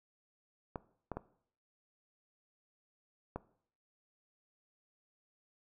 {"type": "clicks", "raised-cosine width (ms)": 1, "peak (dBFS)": -24, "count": 4, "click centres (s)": [0.758, 1.117, 1.17, 3.36], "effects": ["noise-tail reverb RT60 0.6 s tail -18 dB re dry"]}